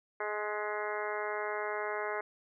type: harmonic tone with a mistuned harmonic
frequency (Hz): 210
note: G#3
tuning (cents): +19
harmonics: 2 / 3 / 4 / 5 / 6 / 7 / 8 / 9 / 10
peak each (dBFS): -38 / -40 / -41 / -42 / -43 / -43 / -44 / -45 / -45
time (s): 0.2-2.21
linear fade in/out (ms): 5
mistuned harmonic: 9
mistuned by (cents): +29
effects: none